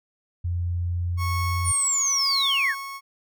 sine tone with pitch glide, 87.31 to 88.12 Hz, F2 to F2, 0 to +16 cents, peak -23 dBFS, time 0.44-1.72 s, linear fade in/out 10 ms, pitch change +16 cents, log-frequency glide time 0.82-1.58 s
30% pulse tone with tremolo, 1100 Hz, C#6, 14 cents flat, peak -24 dBFS, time 1.17-3.01 s, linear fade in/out 50 ms, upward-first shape sine, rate 0.98 Hz, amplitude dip 55%
sine linear sweep, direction down, 9397 to 1480 Hz, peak -20 dBFS, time 1.64-2.75 s, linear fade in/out 50 ms
effects none

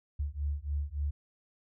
sine beating tone pair, 70.8 / 74.3 Hz, C#2 / D2, +37 / +21 cents, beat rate 3.5 Hz, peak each -34 / -34 dBFS, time 0.19-1.11 s, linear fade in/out 10 ms, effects none

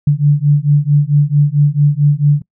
sine beating tone pair, 143.6 / 148.1 Hz, D3 / D3, -39 / +15 cents, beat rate 4.5 Hz, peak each -11 dBFS, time 0.07-2.42 s, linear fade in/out 5 ms, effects noise-tail reverb RT60 0.1 s tail -23 dB re dry

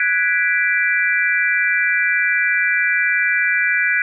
sine chord, G# half-diminished seventh, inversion third, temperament equal, 1480 / 1661.2 / 1975.5 / 2349 Hz, F#6 / G#6 / B6 / D7, 0 / 0 / 0 / 0 cents, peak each -20 dBFS, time 0-4.02 s, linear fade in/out 2 ms, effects none

